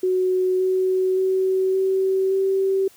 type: tone with pitch steps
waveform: sine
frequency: 370 / 373.9 / 377.8 / 381.7 / 385.7 Hz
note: F#4 / F#4 / F#4 / G4 / G4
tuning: 0 / +18 / +36 / -46 / -28 cents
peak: -17 dBFS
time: 0.03-2.88 s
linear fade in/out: 5 ms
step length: 570 ms
effects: white hiss -52 dBFS RMS until 2.96 s